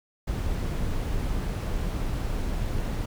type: noise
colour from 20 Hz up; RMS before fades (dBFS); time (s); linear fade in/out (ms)
brown; -28; 0.27-3.06; 10
effects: none